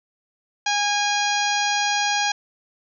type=harmonic tone; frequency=820 Hz; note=G#5; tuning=22 cents flat; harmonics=1 / 2 / 3 / 4 / 5 / 6 / 7 / 8; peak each=-23 / -26 / -28 / -29 / -30 / -31 / -31 / -32 dBFS; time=0.66-2.32 s; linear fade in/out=5 ms; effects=none